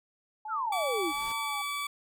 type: tone with vibrato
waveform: sine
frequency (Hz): 850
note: G#5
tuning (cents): +40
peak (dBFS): -36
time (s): 0.45-1.62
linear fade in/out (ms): 5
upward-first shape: sine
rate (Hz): 1.4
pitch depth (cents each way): 100
type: exponential sweep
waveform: sine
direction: down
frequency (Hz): 1480 to 288.3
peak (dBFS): -29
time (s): 0.48-1.13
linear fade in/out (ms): 50
type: noise with exponential growth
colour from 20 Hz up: pink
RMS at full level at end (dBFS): -45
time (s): 0.67-1.32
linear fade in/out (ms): 1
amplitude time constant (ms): 140
type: tone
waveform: 20% pulse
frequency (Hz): 1149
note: D6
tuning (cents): -38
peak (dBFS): -27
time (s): 0.72-1.87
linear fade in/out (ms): 5
effects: none